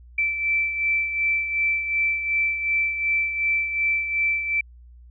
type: beating tone pair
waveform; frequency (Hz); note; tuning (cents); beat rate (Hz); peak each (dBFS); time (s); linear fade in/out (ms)
sine; 2329 / 2331.7; D7 / D7; -15 / -13; 2.7; -21 / -29; 0.18-4.61; 5
effects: added 60 Hz sine -44 dBFS peak until 5.1 s